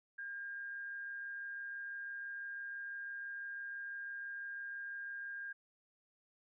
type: tone with amplitude modulation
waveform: sine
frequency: 1610 Hz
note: G6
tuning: 46 cents sharp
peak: -40 dBFS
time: 0.18-5.53 s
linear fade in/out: 10 ms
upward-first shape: sine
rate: 126 Hz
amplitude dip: 35%
effects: none